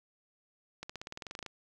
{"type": "accelerating click train", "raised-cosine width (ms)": 0.2, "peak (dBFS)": -24, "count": 14, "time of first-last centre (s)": [0.83, 1.463], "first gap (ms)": 65, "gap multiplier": 0.95, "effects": []}